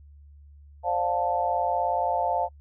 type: chord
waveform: sine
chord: D minor seventh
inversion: third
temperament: just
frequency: 528.6 / 587.3 / 704.8 / 881 Hz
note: C5 / D5 / F5 / A5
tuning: +18 / 0 / +16 / +2 cents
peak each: -31 / -32 / -26 / -27 dBFS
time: 0.83-2.49 s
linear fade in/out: 50 ms
effects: noise-tail reverb RT60 0.1 s tail -26 dB re dry + added 72 Hz sine -47 dBFS peak until 2.6 s